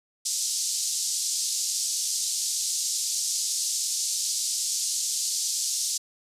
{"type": "band-pass noise", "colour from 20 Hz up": "white", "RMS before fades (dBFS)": -28, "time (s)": [0.25, 5.98], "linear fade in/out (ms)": 10, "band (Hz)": [4700, 8200], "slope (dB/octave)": 24, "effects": ["resampled to 32000 Hz"]}